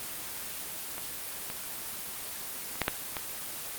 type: clicks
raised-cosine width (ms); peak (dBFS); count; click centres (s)
0.3; -22 / -19 / -23 / -9 / -8 / -16; 6; 0.981 / 1.501 / 2.756 / 2.817 / 2.881 / 3.168
effects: white hiss -38 dBFS RMS until 3.78 s + Opus 24 kbps